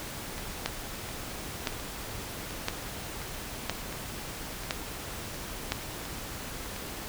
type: two click trains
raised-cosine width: 0.2 ms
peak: -10 / -23 dBFS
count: 6 / 10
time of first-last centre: 0.66-5.721 / 0.38-6.763 s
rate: 0.988 / 1.41 Hz
effects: pink hiss -39 dBFS RMS until 7.08 s